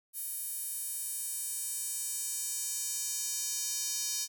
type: tone with high-pass filter sweep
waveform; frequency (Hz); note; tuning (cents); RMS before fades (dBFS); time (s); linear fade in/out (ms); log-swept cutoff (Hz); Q
square; 339.5; F4; -49; -36; 0.13-4.28; 50; 11000 to 5700; 2.1
effects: none